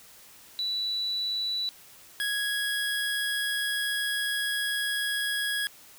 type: tone pair in turn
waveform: sine / 25% pulse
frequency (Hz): 3951 / 1661.2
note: B7 / G#6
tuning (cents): 0 / 0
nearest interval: octave + minor third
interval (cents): 1500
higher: first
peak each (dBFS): -27 / -23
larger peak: second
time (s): 0.59-1.69 / 2.2-5.67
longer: second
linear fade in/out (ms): 0
effects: white hiss -52 dBFS RMS until 5.98 s